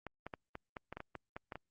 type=clicks; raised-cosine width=0.5 ms; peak=-28 dBFS; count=12; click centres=0.067 / 0.266 / 0.338 / 0.554 / 0.768 / 0.926 / 0.97 / 1.004 / 1.153 / 1.365 / 1.522 / 1.556 s; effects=Opus 48 kbps

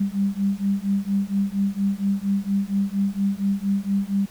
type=beating tone pair; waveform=sine; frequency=196 / 200.3 Hz; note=G3 / G3; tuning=0 / +38 cents; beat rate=4.3 Hz; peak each=-23 dBFS; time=0-4.26 s; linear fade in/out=10 ms; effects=pink hiss -48 dBFS RMS until 4.3 s

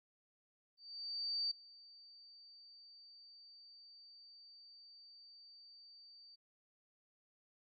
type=tone with ADSR envelope; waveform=sine; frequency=4618 Hz; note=D8; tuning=30 cents flat; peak=-34 dBFS; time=0.77-6.36 s; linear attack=740 ms; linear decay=6 ms; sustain=-23 dB; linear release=16 ms; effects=none

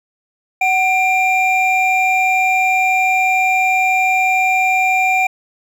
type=tone pair together; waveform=triangle; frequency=750 / 2381 Hz; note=F#5 / D7; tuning=+23 / +23 cents; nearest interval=octave + minor sixth; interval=2000 cents; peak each=-13 dBFS; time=0.61-5.27 s; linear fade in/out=5 ms; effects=none

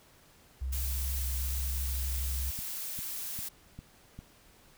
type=tone with vibrato; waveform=sine; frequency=65.41 Hz; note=C2; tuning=in tune; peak=-31 dBFS; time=0.61-2.51 s; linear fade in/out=10 ms; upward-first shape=sine; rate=18 Hz; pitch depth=12 cents each way
type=noise; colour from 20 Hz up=blue; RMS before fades=-38 dBFS; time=0.72-3.49 s; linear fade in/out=10 ms
type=click train; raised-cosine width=5 ms; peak=-31 dBFS; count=5; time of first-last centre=2.59-4.19 s; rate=2.5 Hz
effects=pink hiss -60 dBFS RMS until 4.77 s

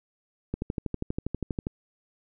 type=click train; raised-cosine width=3 ms; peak=-16 dBFS; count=15; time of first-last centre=0.54-1.669 s; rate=12.4 Hz; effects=none

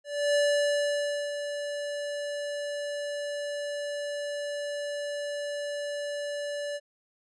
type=tone with ADSR envelope; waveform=square; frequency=580 Hz; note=D5; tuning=22 cents flat; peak=-22 dBFS; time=0.04-6.8 s; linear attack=310 ms; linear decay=960 ms; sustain=-10 dB; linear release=41 ms; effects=resampled to 22050 Hz

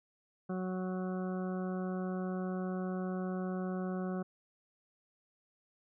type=harmonic tone; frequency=185 Hz; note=F#3; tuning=in tune; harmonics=1 / 2 / 3 / 4 / 6 / 7 / 8; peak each=-35 / -41 / -45 / -47 / -51 / -52 / -53 dBFS; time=0.49-4.23 s; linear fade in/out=10 ms; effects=none

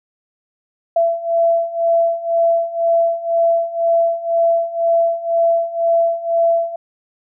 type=beating tone pair; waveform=sine; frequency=670 / 672 Hz; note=E5 / E5; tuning=+28 / +33 cents; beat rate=2 Hz; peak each=-18 / -15 dBFS; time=0.96-6.76 s; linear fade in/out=5 ms; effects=none

